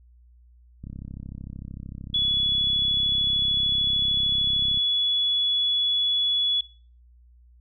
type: click train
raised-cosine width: 5 ms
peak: -25 dBFS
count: 132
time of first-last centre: 0.84-4.774 s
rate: 33.3 Hz
type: tone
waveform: sine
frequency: 3399 Hz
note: G#7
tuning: 39 cents sharp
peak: -20 dBFS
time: 2.14-6.61 s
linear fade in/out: 5 ms
effects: noise-tail reverb RT60 0.4 s tail -20 dB re dry + added 60 Hz sine -51 dBFS peak until 7.6 s